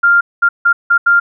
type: tone bursts at uneven times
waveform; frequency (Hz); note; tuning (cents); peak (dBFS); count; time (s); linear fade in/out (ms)
sine; 1396.9; F6; 0; -6; 5; 0.03-0.21 / 0.42-0.49 / 0.65-0.73 / 0.9-0.98 / 1.06-1.2; 10
effects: none